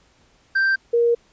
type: tone pair in turn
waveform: triangle / sine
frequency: 1569 / 470.8 Hz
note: G6 / A#4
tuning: +1 / +17 cents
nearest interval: octave + major sixth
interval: 2084 cents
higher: first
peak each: -14 dBFS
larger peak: neither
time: 0.55-0.76 / 0.93-1.15 s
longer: second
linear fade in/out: 10 ms
effects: pink hiss -58 dBFS RMS until 1.32 s + resampled to 16000 Hz